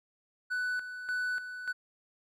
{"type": "tone with tremolo", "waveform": "triangle", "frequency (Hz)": 1491, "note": "F#6", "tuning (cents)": 13, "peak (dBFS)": -28, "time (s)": [0.5, 1.73], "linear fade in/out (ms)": 20, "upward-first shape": "square", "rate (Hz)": 1.7, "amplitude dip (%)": 65, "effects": []}